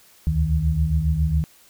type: tone cluster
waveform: sine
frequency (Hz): 70.6 / 77.9 / 157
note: C#2 / D#2 / D#3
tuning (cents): +32 / +3 / +16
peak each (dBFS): -22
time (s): 0.27-1.44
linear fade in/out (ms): 0
effects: white hiss -53 dBFS RMS until 1.69 s